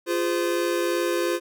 square tone cluster, 347.1 / 409.9 / 513 Hz, F4 / G#4 / C5, -11 / -23 / -34 cents, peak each -25 / -31 / -28 dBFS, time 0.06-1.4 s, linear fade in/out 50 ms, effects none

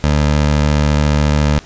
20% pulse tone, 74.2 Hz, D2, 18 cents sharp, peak -6 dBFS, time 0.04-1.59 s, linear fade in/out 0 ms, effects pink hiss -40 dBFS RMS until 1.65 s + resampled to 16000 Hz

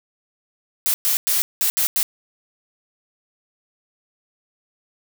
blue noise bursts at uneven times, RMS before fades -19 dBFS, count 6, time 0.86-0.94 / 1.05-1.17 / 1.27-1.42 / 1.61-1.7 / 1.77-1.87 / 1.96-2.03 s, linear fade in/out 0 ms, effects none

